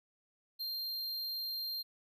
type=tone; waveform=square; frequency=4186 Hz; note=C8; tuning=in tune; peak=-37 dBFS; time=0.59-1.83 s; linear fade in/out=20 ms; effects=none